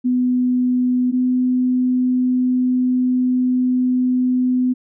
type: tone pair in turn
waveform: sine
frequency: 250 / 252.3 Hz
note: B3 / B3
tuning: +21 / +37 cents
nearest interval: unison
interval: 16 cents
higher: second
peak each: -14 dBFS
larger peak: neither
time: 0.04-1.12 / 1.12-4.74 s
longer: second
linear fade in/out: 20 ms
effects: none